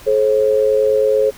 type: tone pair together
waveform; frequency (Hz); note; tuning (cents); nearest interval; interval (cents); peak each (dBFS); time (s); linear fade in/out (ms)
sine; 428.9 / 538; A4 / C5; -44 / +48; major third; 392; -14; 0.06-1.31; 20
effects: pink hiss -40 dBFS RMS until 1.37 s